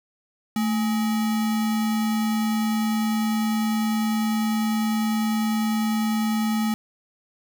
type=tone with sample-and-hold; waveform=sine; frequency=220 Hz; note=A3; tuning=in tune; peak=-20 dBFS; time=0.56-6.74 s; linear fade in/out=2 ms; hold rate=1050 Hz; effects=none